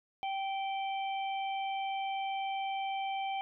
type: harmonic tone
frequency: 779 Hz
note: G5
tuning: 11 cents flat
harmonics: 1 / 3 / 4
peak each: -33 / -43 / -45 dBFS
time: 0.23-3.41 s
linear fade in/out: 0 ms
effects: none